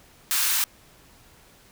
white high-pass noise, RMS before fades -23 dBFS, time 0.31-0.64 s, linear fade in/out 0 ms, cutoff 1000 Hz, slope 24 dB/octave, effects pink hiss -54 dBFS RMS until 1.71 s

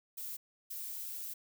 violet noise bursts at uneven times, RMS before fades -42 dBFS, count 2, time 0.17-0.37 / 0.7-1.34 s, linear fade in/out 10 ms, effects none

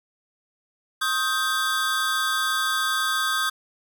square tone cluster, 1074 / 1257 / 1569 / 3457 Hz, C6 / D#6 / G6 / A7, +45 / +17 / +1 / -31 cents, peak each -34 / -27 / -26 / -30 dBFS, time 1.01-3.5 s, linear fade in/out 10 ms, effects 9-bit

